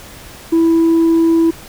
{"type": "tone with tanh clipping", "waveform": "sine", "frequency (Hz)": 329.6, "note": "E4", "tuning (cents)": 0, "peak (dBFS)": -9, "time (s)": [0.52, 1.51], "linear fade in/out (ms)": 10, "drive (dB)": 1, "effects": ["pink hiss -36 dBFS RMS until 1.68 s"]}